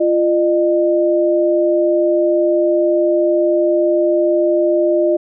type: tone pair together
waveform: sine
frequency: 345.6 / 607.7 Hz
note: F4 / D#5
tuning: -18 / -41 cents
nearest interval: minor seventh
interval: 977 cents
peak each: -14 dBFS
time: 0-5.17 s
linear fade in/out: 10 ms
effects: none